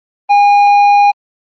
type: tone with tanh clipping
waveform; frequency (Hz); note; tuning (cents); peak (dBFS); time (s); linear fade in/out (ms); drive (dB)
triangle; 815; G#5; -33; -6; 0.29-1.12; 20; 11
effects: Opus 24 kbps